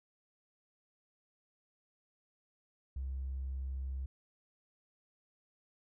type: tone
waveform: triangle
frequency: 66.2 Hz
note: C2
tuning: 21 cents sharp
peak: -32 dBFS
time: 2.96-4.06 s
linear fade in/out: 5 ms
effects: tanh soft clip ceiling -34 dBFS